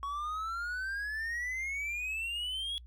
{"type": "exponential sweep", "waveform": "triangle", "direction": "up", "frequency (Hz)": [1108.7, 3366], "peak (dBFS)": -32, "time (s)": [0.03, 2.78], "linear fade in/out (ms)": 0, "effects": ["noise-tail reverb RT60 0.1 s tail -25 dB re dry", "added 60 Hz sine -48 dBFS peak until 2.86 s"]}